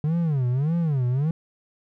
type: tone with vibrato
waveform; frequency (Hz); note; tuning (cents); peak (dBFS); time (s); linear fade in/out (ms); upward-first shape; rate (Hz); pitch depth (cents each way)
triangle; 144.9; D3; -23; -18; 0.04-1.31; 2; sine; 1.7; 290
effects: none